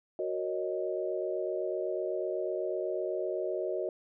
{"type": "chord", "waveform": "sine", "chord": "D# minor seventh", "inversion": "first", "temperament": "equal", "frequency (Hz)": [370, 466.2, 554.4, 622.3], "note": ["F#4", "A#4", "C#5", "D#5"], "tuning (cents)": [0, 0, 0, 0], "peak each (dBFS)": [-34, -38, -38, -35], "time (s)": [0.19, 3.89], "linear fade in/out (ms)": 2, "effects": []}